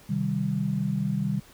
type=chord; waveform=sine; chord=C minor; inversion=none; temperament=equal; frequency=130.81 / 155.56 / 196 Hz; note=C3 / Eb3 / G3; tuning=0 / 0 / 0 cents; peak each=-30 / -29 / -27 dBFS; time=0.09-1.4 s; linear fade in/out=10 ms; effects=pink hiss -53 dBFS RMS until 1.53 s